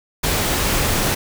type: noise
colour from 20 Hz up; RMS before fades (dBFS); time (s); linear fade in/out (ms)
pink; -19; 0.23-1.15; 10
effects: none